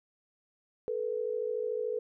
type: tone pair together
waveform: sine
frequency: 435 / 488.6 Hz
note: A4 / B4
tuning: -20 / -19 cents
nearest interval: major second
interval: 201 cents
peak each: -33 / -33 dBFS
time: 0.88-1.99 s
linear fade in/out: 0 ms
effects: none